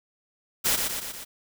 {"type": "noise with echo", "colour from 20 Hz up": "white", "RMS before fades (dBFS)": -23, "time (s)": [0.64, 0.77], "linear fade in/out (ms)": 20, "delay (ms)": 120, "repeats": 4, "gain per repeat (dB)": -4, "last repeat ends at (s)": 1.25, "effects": []}